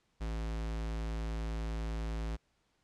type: tone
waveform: square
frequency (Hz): 55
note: A1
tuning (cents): 0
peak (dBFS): -35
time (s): 0.2-2.37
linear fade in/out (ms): 20
effects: pink hiss -75 dBFS RMS until 2.83 s + low-pass 7000 Hz 12 dB/octave

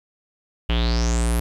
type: tone with low-pass filter sweep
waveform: square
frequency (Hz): 58.27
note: A#1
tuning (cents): 0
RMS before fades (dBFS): -20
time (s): 0.69-1.4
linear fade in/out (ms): 5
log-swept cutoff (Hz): 2900 to 12000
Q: 7
effects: 9-bit

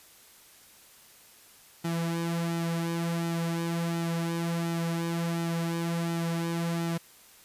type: tone with flanger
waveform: sawtooth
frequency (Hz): 167.9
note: E3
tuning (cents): +32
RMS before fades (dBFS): -30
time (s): 1.84-6.98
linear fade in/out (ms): 10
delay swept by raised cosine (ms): 1.8 to 4.5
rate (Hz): 1.4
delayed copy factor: -0.65
effects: white hiss -55 dBFS RMS until 7.44 s + resampled to 32000 Hz

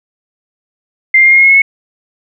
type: tone with pitch steps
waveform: sine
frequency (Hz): 2093 / 2108 / 2122 / 2137 / 2152 / 2167 / 2182 / 2197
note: C7 / C7 / C7 / C7 / C7 / C#7 / C#7 / C#7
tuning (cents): 0 / +12 / +24 / +36 / +48 / -40 / -28 / -16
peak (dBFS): -3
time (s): 1.14-1.62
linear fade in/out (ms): 5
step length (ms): 60
effects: none

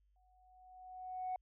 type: tone with exponential growth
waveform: sine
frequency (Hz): 740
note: F#5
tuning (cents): 0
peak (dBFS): -34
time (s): 0.16-1.36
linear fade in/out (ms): 2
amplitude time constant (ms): 260
effects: tanh soft clip ceiling -33 dBFS + added 50 Hz sine -70 dBFS peak until 1.41 s

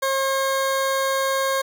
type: tone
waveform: 20% pulse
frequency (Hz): 538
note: C5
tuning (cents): +48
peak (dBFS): -15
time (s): 0.02-1.62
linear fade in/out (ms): 10
effects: none

